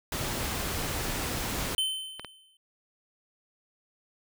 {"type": "noise", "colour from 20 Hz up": "pink", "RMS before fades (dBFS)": -32, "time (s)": [0.12, 1.75], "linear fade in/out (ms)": 2}
{"type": "tone with exponential decay", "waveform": "square", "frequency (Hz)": 3071, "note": "G7", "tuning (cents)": -36, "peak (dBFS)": -24, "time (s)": [1.78, 2.57], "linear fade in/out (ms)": 2, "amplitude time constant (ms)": 170}
{"type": "clicks", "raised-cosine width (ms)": 0.3, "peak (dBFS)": -21, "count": 2, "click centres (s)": [2.196, 2.247]}
{"effects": []}